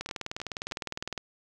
two click trains, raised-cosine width 0.2 ms, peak -16 / -23 dBFS, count 24 / 4, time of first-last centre 0.01-1.178 / 0.09-1.025 s, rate 19.7 / 3.21 Hz, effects none

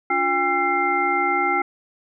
sine tone cluster, 287.2 / 354.5 / 803 / 1350 / 2101 Hz, D4 / F4 / G5 / E6 / C7, -39 / +26 / +41 / +41 / +7 cents, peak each -31 / -26 / -22 / -24 / -23 dBFS, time 0.1-1.62 s, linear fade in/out 5 ms, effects none

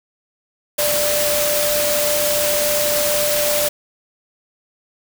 sine tone in noise, 591 Hz, D5, 11 cents sharp, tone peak -19 dBFS, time 0.78-3.69 s, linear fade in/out 10 ms, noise white, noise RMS -20 dBFS, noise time 0.78-3.69 s, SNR -2 dB, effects none

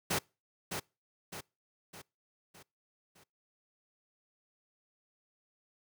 pink noise with echo, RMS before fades -31 dBFS, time 0.1-0.19 s, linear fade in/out 10 ms, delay 610 ms, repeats 5, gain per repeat -6 dB, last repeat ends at 3.24 s, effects noise-tail reverb RT60 0.3 s tail -26 dB re dry + high-pass 100 Hz 12 dB/octave

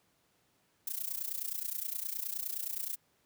violet noise with amplitude modulation, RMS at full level -34 dBFS, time 0.87-2.96 s, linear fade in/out 5 ms, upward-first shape sine, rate 29.6 Hz, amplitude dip 85%, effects pink hiss -72 dBFS RMS until 3.25 s + high-pass 100 Hz 12 dB/octave

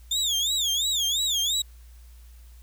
30% pulse tone with vibrato, 3520 Hz, A7, in tune, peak -20 dBFS, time 0.11-1.62 s, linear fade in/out 5 ms, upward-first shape sine, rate 2.9 Hz, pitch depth 180 cents each way, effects added 59 Hz sine -45 dBFS peak until 2.62 s + white hiss -60 dBFS RMS until 2.62 s

